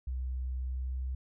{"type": "tone with pitch glide", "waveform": "sine", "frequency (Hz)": [63.7, 64.4], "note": ["C2", "C2"], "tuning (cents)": [-46, -27], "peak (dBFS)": -32, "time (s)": [0.07, 1.15], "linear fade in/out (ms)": 5, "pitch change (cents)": 19, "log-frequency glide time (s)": [0.62, 0.98], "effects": []}